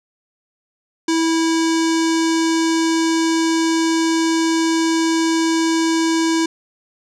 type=tone with low-pass filter; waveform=square; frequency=326.6 Hz; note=E4; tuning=16 cents flat; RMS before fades=-17 dBFS; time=1.08-6.46 s; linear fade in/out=5 ms; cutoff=6700 Hz; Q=2.4; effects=none